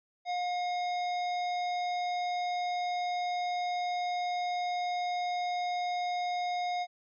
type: harmonic tone with a mistuned harmonic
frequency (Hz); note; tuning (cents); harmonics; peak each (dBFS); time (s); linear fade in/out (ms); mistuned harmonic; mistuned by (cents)
714; F5; +38; 1 / 3 / 5 / 7 / 9; -30 / -41 / -44 / -51 / -57; 0.25-6.87; 50; 5; +71
effects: none